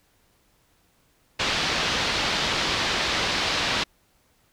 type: low-pass noise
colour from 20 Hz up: white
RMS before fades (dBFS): -25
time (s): 1.39-3.84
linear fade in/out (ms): 10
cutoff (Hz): 4600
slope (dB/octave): 24
effects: pink hiss -64 dBFS RMS until 4.52 s